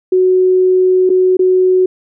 sine tone with dropouts, 370 Hz, F#4, in tune, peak -7 dBFS, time 0.12-1.86 s, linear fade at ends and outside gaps 5 ms, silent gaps 1.094-1.1 / 1.37-1.392 s, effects none

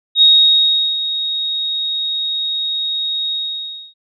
sine tone with ADSR envelope, 3755 Hz, A#7, 12 cents sharp, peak -5 dBFS, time 0.15-3.94 s, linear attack 66 ms, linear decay 750 ms, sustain -12 dB, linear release 630 ms, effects none

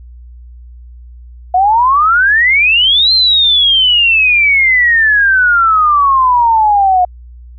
sine exponential two-way sweep, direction up then down, 714 to 4186 to 714 Hz, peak -6 dBFS, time 1.54-7.05 s, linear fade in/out 5 ms, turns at 3.13 s, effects added 60 Hz sine -31 dBFS peak until 7.58 s

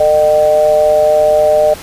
sine tone with amplitude modulation, 608 Hz, D#5, 40 cents flat, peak -3 dBFS, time 0-1.74 s, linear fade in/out 5 ms, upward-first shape sine, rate 159 Hz, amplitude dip 75%, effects pink hiss -30 dBFS RMS until 1.82 s + resampled to 32000 Hz

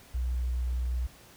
sine tone, 61.74 Hz, B1, in tune, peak -26 dBFS, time 0.14-1.07 s, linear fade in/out 10 ms, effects tanh soft clip ceiling -23 dBFS + pink hiss -54 dBFS RMS until 1.36 s

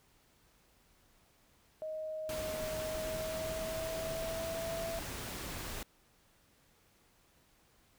sine tone with pitch glide, 626 to 663.2 Hz, D#5 to E5, +10 to +10 cents, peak -37 dBFS, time 1.82-4.99 s, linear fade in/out 0 ms, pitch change +100 cents, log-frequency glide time 2.71-4.79 s
pink noise, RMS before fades -42 dBFS, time 2.29-5.83 s, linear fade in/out 2 ms
effects pink hiss -68 dBFS RMS until 7.98 s

